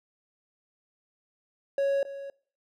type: tone with echo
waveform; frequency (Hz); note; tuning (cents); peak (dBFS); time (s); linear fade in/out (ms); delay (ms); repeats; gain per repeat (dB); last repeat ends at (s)
triangle; 554.4; C#5; 0; -21; 1.78-2.03; 2; 270; 1; -13; 2.3
effects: noise-tail reverb RT60 0.5 s tail -23 dB re dry